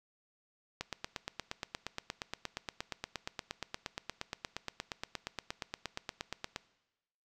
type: click train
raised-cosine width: 0.2 ms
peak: -19 dBFS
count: 50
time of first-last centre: 0.81-6.561 s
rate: 8.52 Hz
effects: noise-tail reverb RT60 1.0 s tail -19 dB re dry